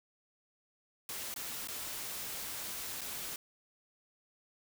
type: noise with dropouts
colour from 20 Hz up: white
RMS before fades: -41 dBFS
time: 1.09-3.36 s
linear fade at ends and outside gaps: 2 ms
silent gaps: 1.341-1.361 / 1.674-1.684 / 3.01-3.015 s
effects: none